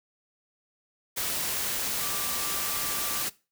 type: tone in noise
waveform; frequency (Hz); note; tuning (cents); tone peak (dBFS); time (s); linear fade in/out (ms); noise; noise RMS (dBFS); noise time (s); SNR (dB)
sine; 1174.7; D6; 0; -40; 2-3.24; 20; white; -30; 1.16-3.3; -13
effects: noise-tail reverb RT60 0.3 s tail -20 dB re dry